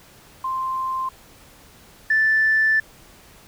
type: tone pair in turn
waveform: sine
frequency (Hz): 1046.5 / 1760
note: C6 / A6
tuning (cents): 0 / 0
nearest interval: major sixth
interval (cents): 900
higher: second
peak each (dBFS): -22 / -14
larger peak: second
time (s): 0.44-1.09 / 2.1-2.8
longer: second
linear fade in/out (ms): 5
effects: tanh soft clip ceiling -10 dBFS + pink hiss -49 dBFS RMS until 3.47 s